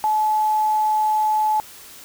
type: tone with quantisation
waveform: sine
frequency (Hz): 859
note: A5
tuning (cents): -42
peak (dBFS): -16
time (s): 0.04-1.6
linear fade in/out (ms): 0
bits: 7
effects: white hiss -42 dBFS RMS until 2.04 s